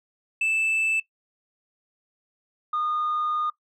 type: tone pair in turn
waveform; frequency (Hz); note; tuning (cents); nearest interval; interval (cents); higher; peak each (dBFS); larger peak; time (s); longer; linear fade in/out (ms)
sine; 2637 / 1224.2; E7 / D#6; 0 / -28; octave + minor second; 1328; first; -18 / -22; first; 0.41-1 / 2.73-3.5; second; 5
effects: noise-tail reverb RT60 0.1 s tail -18 dB re dry + tanh soft clip ceiling -20 dBFS